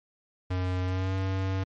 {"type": "tone with pitch glide", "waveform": "square", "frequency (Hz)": [91.7, 95.32], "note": ["F#2", "G2"], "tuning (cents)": [-15, -48], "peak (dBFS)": -27, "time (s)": [0.5, 1.64], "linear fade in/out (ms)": 10, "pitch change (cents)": 67, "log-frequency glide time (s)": [0.84, 1.15], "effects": ["low-pass 4000 Hz 12 dB/octave", "MP3 48 kbps"]}